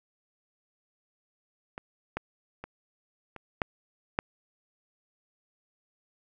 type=clicks; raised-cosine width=0.5 ms; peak=-23 / -16 / -24 / -27 / -11 / -10 dBFS; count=6; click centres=1.779 / 2.17 / 2.64 / 3.363 / 3.618 / 4.189 s; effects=none